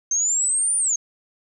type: linear two-way sweep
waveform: sine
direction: up then down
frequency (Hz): 6272 to 9397 to 6300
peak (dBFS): -18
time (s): 0.11-0.96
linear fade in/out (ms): 5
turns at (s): 0.77
effects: none